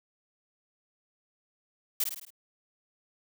blue noise with echo, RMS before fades -27 dBFS, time 2-2.04 s, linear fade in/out 5 ms, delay 53 ms, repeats 5, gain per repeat -5 dB, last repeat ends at 2.305 s, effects none

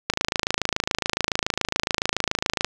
click train, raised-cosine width 0.2 ms, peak -3 dBFS, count 70, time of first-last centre 0.1-2.646 s, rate 27.1 Hz, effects none

